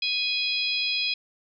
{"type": "harmonic tone with a mistuned harmonic", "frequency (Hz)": 830.6, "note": "G#5", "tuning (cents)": 0, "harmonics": [3, 4, 5, 6], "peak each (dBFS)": [-28, -29, -30, -31], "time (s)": [0.02, 1.14], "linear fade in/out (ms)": 5, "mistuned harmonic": 5, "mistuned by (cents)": -35, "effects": []}